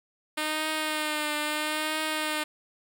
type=tone with vibrato; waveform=5% pulse; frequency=305.8 Hz; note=D#4; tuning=30 cents flat; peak=-16 dBFS; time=0.37-2.44 s; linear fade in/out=10 ms; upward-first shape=triangle; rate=0.76 Hz; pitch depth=39 cents each way; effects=none

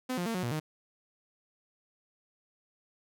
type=tone with pitch steps; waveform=sawtooth; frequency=255.1 / 176.6 / 228.1 / 182.4 / 119.7 / 154.8 Hz; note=C4 / F3 / A#3 / F#3 / A#2 / D#3; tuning=-44 / +20 / -37 / -24 / +46 / -9 cents; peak=-27 dBFS; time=0.09-0.6 s; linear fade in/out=10 ms; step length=85 ms; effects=none

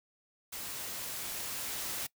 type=noise with level ramp; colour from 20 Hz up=white; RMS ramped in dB=-41 to -37 dBFS; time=0.52-2.07 s; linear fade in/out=10 ms; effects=noise-tail reverb RT60 0.1 s tail -22 dB re dry

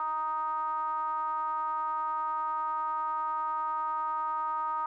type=ring-modulated tone; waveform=triangle; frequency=155 Hz; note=D#3; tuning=6 cents flat; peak=-24 dBFS; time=0-4.86 s; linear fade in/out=2 ms; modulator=1090 Hz; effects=none

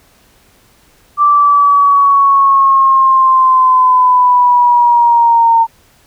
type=linear sweep; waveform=sine; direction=down; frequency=1174.7 to 910 Hz; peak=-5 dBFS; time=1.17-5.67 s; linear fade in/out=50 ms; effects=pink hiss -49 dBFS RMS until 6.06 s

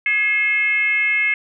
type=tone with frequency modulation; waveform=sine; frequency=2151 Hz; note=C7; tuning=47 cents sharp; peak=-15 dBFS; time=0.06-1.34 s; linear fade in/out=2 ms; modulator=465 Hz; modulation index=0.66; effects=none

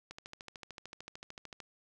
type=click train; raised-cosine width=0.2 ms; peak=-28 dBFS; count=21; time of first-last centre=0.11-1.603 s; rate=13.4 Hz; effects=none

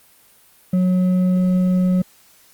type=tone with hard clipping; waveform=sine; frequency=182.9 Hz; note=F#3; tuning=20 cents flat; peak=-15 dBFS; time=0.73-2.02 s; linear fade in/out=5 ms; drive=4 dB; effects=white hiss -52 dBFS RMS until 2.53 s + Opus 32 kbps

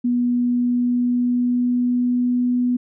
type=tone with pitch glide; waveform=sine; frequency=243.6 to 246.6 Hz; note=B3 to B3; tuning=-24 to -2 cents; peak=-16 dBFS; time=0.04-2.77 s; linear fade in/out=10 ms; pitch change=+22 cents; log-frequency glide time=0.26-2.53 s; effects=none

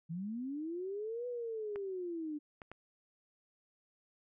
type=linear two-way sweep; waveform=sine; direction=up then down; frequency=156.3 to 495.5 to 291.7 Hz; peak=-37 dBFS; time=0.09-2.39 s; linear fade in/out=20 ms; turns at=1.27 s
type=clicks; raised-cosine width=0.5 ms; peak=-32 dBFS; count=3; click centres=1.759 / 2.618 / 2.716 s
effects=none

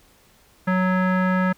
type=tone with low-pass filter; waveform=square; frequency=185 Hz; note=F#3; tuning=in tune; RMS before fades=-20 dBFS; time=0.67-1.53 s; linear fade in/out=10 ms; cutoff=1600 Hz; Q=3.3; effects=pink hiss -56 dBFS RMS until 1.57 s

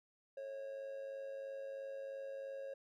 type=tone with amplitude modulation; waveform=triangle; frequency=545 Hz; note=C#5; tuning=29 cents flat; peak=-39 dBFS; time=0.37-2.74 s; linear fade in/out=5 ms; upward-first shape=sine; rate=103 Hz; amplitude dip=50%; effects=none

